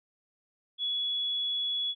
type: tone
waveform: sine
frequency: 3385 Hz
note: G#7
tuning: 32 cents sharp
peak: -28 dBFS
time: 0.78-1.95 s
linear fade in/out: 50 ms
effects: none